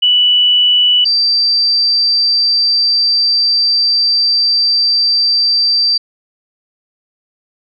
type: tone pair in turn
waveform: sine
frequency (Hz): 2960 / 4682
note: F#7 / D8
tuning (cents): 0 / -6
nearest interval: minor sixth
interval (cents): 794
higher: second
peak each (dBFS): -7 / -9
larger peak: first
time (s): 0.02-1.05 / 1.05-5.98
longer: second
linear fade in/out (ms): 10
effects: none

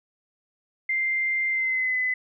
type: tone with pitch glide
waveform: sine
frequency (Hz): 2093 to 2016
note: C7 to B6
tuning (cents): 0 to +35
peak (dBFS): -22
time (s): 0.89-2.14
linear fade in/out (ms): 5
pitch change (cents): -65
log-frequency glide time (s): 1.49-1.97
effects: none

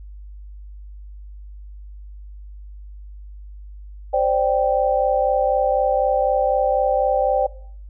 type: chord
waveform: sine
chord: C suspended second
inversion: none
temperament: equal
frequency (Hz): 523.3 / 587.3 / 784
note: C5 / D5 / G5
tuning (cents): 0 / 0 / 0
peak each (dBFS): -20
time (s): 4.13-7.47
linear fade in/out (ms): 10
effects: noise-tail reverb RT60 0.6 s tail -20 dB re dry + added 50 Hz sine -35 dBFS peak until 7.89 s

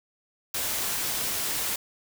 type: noise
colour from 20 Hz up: white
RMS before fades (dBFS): -29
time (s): 0.54-1.76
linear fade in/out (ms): 5
effects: none

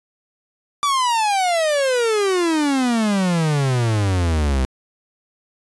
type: exponential sweep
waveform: 45% pulse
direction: down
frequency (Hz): 1174.7 to 63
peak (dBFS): -16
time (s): 0.83-4.65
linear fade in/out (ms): 0
effects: resampled to 24000 Hz

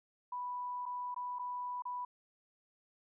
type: tone with dropouts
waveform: sine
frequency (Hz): 987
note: B5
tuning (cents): -1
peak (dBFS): -37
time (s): 0.32-2.05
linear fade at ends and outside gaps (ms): 5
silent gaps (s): 0.856-0.861 / 1.145-1.162 / 1.387-1.393 / 1.822-1.853
effects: none

